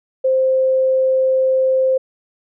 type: tone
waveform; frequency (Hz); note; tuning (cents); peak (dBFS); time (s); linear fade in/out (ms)
sine; 523.3; C5; 0; -12; 0.24-1.98; 10
effects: none